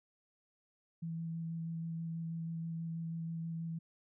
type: tone with vibrato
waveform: sine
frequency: 164.81 Hz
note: E3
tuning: in tune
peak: -37 dBFS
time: 1.02-3.79 s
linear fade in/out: 10 ms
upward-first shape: square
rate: 6.2 Hz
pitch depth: 9 cents each way
effects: none

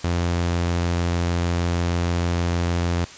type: tone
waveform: sawtooth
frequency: 86.5 Hz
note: F2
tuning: 16 cents flat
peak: -16 dBFS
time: 0.04-3.05 s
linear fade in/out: 5 ms
effects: white hiss -41 dBFS RMS until 3.17 s + resampled to 16000 Hz

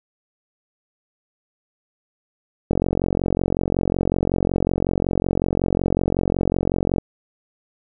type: click train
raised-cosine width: 2 ms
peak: -6 dBFS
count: 195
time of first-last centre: 2.71-6.983 s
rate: 45.4 Hz
effects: none

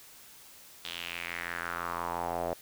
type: tone with band-pass filter sweep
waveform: square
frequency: 42.94 Hz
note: F1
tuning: 29 cents flat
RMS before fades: -36 dBFS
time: 0.84-2.54 s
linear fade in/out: 10 ms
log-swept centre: 3500 to 610 Hz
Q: 3.5
effects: white hiss -53 dBFS RMS until 2.61 s

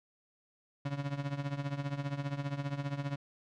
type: tone with tremolo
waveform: 35% pulse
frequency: 141.2 Hz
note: C#3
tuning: 32 cents sharp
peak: -29 dBFS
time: 0.85-3.16 s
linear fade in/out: 5 ms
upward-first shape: triangle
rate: 15 Hz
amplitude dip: 85%
effects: low-pass 4000 Hz 12 dB/octave

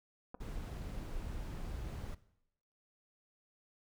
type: clicks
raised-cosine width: 1 ms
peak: -33 dBFS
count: 2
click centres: 0.344 / 0.348 s
type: noise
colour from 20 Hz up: brown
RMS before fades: -42 dBFS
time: 0.4-2.15 s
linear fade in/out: 10 ms
effects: noise-tail reverb RT60 0.8 s tail -18 dB re dry

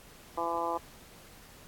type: harmonic tone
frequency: 168.7 Hz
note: E3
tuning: 40 cents sharp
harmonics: 2 / 3 / 4 / 5 / 6 / 7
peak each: -39 / -37 / -37 / -35 / -34 / -39 dBFS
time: 0.37-0.78 s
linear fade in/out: 10 ms
effects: pink hiss -54 dBFS RMS until 1.67 s + AAC 64 kbps

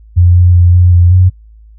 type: tone with pitch steps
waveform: sine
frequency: 88.1 / 88.9 / 87.8 / 89.2 / 87.6 / 91.7 Hz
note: F2 / F2 / F2 / F2 / F2 / F#2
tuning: +16 / +31 / +10 / +37 / +6 / -15 cents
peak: -3 dBFS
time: 0.16-1.3 s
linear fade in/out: 20 ms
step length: 190 ms
effects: noise-tail reverb RT60 0.1 s tail -20 dB re dry + added 54 Hz sine -35 dBFS peak until 1.78 s

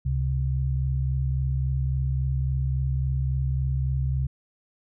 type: tone pair together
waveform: sine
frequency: 69.09 / 132.7 Hz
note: C#2 / C3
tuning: -5 / +25 cents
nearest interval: major seventh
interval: 1130 cents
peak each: -25 dBFS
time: 0.05-4.27 s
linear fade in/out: 10 ms
effects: none

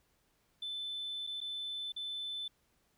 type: tone with dropouts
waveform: sine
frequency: 3520 Hz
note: A7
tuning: in tune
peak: -36 dBFS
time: 0.62-2.48 s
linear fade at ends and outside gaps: 5 ms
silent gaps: 1.268-1.272 / 1.405-1.413 / 1.921-1.963 s
effects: tanh soft clip ceiling -34 dBFS + pink hiss -74 dBFS RMS until 2.97 s

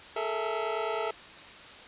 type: tone cluster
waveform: 25% pulse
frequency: 425.2 / 454.7 / 659 Hz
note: G#4 / A#4 / E5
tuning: +41 / -43 / -1 cents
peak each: -30 dBFS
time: 0.16-1.11 s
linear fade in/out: 5 ms
effects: white hiss -47 dBFS RMS until 1.87 s + resampled to 8000 Hz

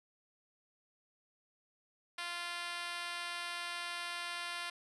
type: tone with high-pass filter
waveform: 5% pulse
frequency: 347.4 Hz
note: F4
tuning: 9 cents flat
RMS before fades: -41 dBFS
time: 2.18-4.7 s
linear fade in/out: 5 ms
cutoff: 870 Hz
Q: 0.95
effects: resampled to 22050 Hz

